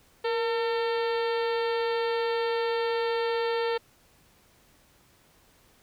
harmonic tone with a mistuned harmonic, 451.3 Hz, A4, 44 cents sharp, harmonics 1 / 2 / 3 / 4 / 5 / 6 / 7 / 8 / 9 / 10, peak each -26 / -33 / -38 / -38 / -43 / -43 / -43 / -45 / -46 / -46 dBFS, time 0.24-3.78 s, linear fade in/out 10 ms, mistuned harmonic 1, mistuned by +57 cents, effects pink hiss -61 dBFS RMS until 5.82 s

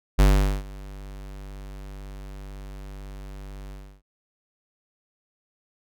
square tone with ADSR envelope, 49 Hz, G1, in tune, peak -13 dBFS, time 0.18-4.02 s, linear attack 18 ms, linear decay 430 ms, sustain -24 dB, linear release 310 ms, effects none

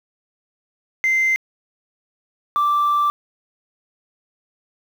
sine tone pair in turn, 2079 / 1172.5 Hz, C7 / D6, -12 / -3 cents, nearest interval minor seventh, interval 991 cents, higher first, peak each -13 dBFS, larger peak neither, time 1.04-1.36 / 2.56-3.1 s, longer second, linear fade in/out 0 ms, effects tanh soft clip ceiling -13 dBFS + 7-bit

